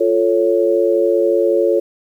sine chord, F augmented, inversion none, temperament equal, 349.2 / 440 / 554.4 Hz, F4 / A4 / C#5, 0 / 0 / 0 cents, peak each -16 dBFS, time 0-1.8 s, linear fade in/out 10 ms, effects 8-bit

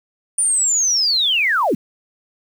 sine linear sweep, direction down, 9420 to 164.81 Hz, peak -14 dBFS, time 0.38-1.75 s, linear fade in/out 5 ms, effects 7-bit

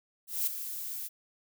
violet noise with ADSR envelope, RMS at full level -28 dBFS, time 0.27-1.09 s, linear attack 200 ms, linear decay 9 ms, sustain -10 dB, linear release 28 ms, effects none

